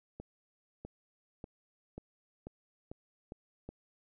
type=accelerating click train; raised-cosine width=2 ms; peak=-30 dBFS; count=8; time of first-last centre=0.2-3.69 s; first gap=650 ms; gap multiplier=0.91; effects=none